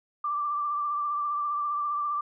sine tone with vibrato, 1174.7 Hz, D6, in tune, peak -26 dBFS, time 0.24-2.21 s, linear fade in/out 5 ms, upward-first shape triangle, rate 15 Hz, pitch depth 35 cents each way, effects none

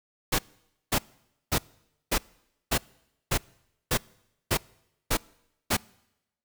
pink noise bursts, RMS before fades -24 dBFS, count 10, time 0.32-5.77 s, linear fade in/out 10 ms, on 68 ms, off 530 ms, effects noise-tail reverb RT60 0.9 s tail -25 dB re dry

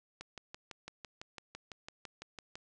click train, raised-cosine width 0.2 ms, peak -27 dBFS, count 15, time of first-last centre 0.21-2.555 s, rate 5.97 Hz, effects resampled to 22050 Hz + 10-bit

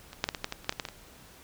clicks, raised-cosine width 0.2 ms, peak -25 / -8 / -11 / -16 / -12 / -16 / -28 / -8 / -21 / -13 / -18 / -22 dBFS, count 12, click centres 0.131 / 0.241 / 0.289 / 0.348 / 0.444 / 0.524 / 0.645 / 0.694 / 0.725 / 0.798 / 0.852 / 0.887 s, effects pink hiss -53 dBFS RMS until 1.43 s

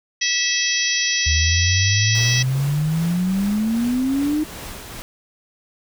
harmonic tone, 651 Hz, E5, 22 cents flat, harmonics 3 / 4 / 5 / 6 / 7 / 8 / 9, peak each -24 / -25 / -26 / -28 / -29 / -25 / -24 dBFS, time 0.21-2.43 s, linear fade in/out 10 ms
sine exponential sweep, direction up, 76.1 to 311.1 Hz, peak -17 dBFS, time 1.26-4.44 s, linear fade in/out 10 ms
pink noise with tremolo, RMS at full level -33 dBFS, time 2.15-5.02 s, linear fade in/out 0 ms, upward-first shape triangle, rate 2.5 Hz, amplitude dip 35%
effects none

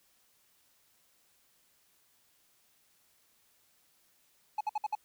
triangle tone bursts, 850 Hz, G#5, 40 cents sharp, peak -27 dBFS, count 5, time 4.58-4.952 s, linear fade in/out 5 ms, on 28 ms, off 58 ms, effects white hiss -69 dBFS RMS until 5.04 s

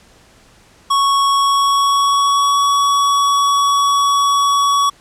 square tone with pitch glide, 1108.7 to 1127.4 Hz, C#6 to C#6, 0 to +29 cents, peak -12 dBFS, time 0.9-4.9 s, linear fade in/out 10 ms, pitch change +29 cents, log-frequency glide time 1.29-2.64 s, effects pink hiss -48 dBFS RMS until 5 s + low-pass 9000 Hz 12 dB/octave

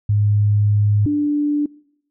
sine tone pair in turn, 103.83 / 293.7 Hz, G#2 / D4, 0 / 0 cents, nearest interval octave + tritone, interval 1800 cents, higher second, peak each -13 / -15 dBFS, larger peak first, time 0.09-1.06 / 1.06-1.66 s, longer first, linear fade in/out 5 ms, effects noise-tail reverb RT60 0.7 s tail -23 dB re dry

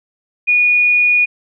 sine tone, 2453 Hz, D#7, 25 cents flat, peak -9 dBFS, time 0.47-1.26 s, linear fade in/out 20 ms, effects none

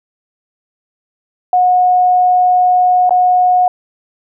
sine tone with dropouts, 727 Hz, F#5, 31 cents flat, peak -7 dBFS, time 1.53-3.68 s, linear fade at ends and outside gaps 2 ms, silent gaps 3.094-3.107 s, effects none

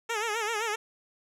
10% pulse tone with vibrato, 440 Hz, A4, in tune, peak -20 dBFS, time 0.09-0.76 s, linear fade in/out 10 ms, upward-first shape sine, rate 7.7 Hz, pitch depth 110 cents each way, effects low-pass 10000 Hz 12 dB/octave

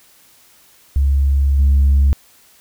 sine tone with level steps, 69.3 Hz, C#2, in tune, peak -10 / -7 dBFS, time 0.96-2.13 s, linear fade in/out 0 ms, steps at 1.58 s, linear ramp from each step 20 ms, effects tanh soft clip ceiling -7 dBFS + white hiss -50 dBFS RMS until 2.6 s

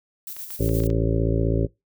violet noise with tremolo, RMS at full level -34 dBFS, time 0.27-0.87 s, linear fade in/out 2 ms, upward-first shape square, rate 8.5 Hz, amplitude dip 45%
clicks, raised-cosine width 0.2 ms, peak -25 dBFS, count 6, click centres 0.366 / 0.505 / 0.691 / 0.802 / 0.837 / 0.902 s
harmonic tone, 55.8 Hz, A1, 25 cents sharp, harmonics 1 / 2 / 3 / 5 / 6 / 7 / 8 / 9 / 10, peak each -24 / -24 / -28 / -28 / -33 / -28 / -32 / -35 / -32 dBFS, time 0.59-1.67 s, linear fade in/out 20 ms
effects noise-tail reverb RT60 0.2 s tail -21 dB re dry

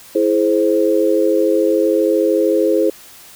sine chord, E augmented, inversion none, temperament equal with one note detuned, 329.6 / 422.8 / 523.3 Hz, E4 / G#4 / B#4, 0 / +31 / 0 cents, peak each -16 dBFS, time 0.15-2.9 s, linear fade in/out 5 ms, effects white hiss -41 dBFS RMS until 3.35 s

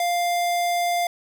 square tone, 699 Hz, F5, 1 cent sharp, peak -21 dBFS, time 0-1.07 s, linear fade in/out 2 ms, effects none

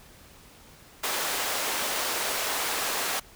pink high-pass noise, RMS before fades -29 dBFS, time 1.03-3.2 s, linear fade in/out 10 ms, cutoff 560 Hz, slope 12 dB/octave, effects pink hiss -52 dBFS RMS until 3.35 s

